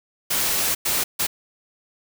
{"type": "noise bursts at uneven times", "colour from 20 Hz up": "white", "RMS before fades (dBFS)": -22, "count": 3, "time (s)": [[0.3, 0.75], [0.85, 1.04], [1.19, 1.27]], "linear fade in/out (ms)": 10, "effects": []}